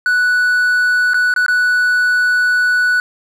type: tone with dropouts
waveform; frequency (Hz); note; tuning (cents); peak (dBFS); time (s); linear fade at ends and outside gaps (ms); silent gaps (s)
triangle; 1480; F#6; 0; -9; 0.06-3; 1; 1.135-1.143 / 1.339-1.362 / 1.463-1.482
effects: none